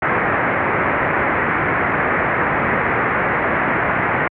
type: low-pass noise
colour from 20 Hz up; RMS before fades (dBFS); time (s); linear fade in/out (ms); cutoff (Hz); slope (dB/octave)
white; -18; 0.02-4.28; 5; 2100; 48
effects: high-pass 80 Hz 12 dB/octave